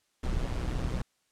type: noise with amplitude modulation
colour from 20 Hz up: brown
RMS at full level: -28 dBFS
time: 0.23-1.02 s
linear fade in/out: 5 ms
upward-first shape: sine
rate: 123 Hz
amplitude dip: 60%
effects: white hiss -73 dBFS RMS until 1.31 s + low-pass 9000 Hz 12 dB/octave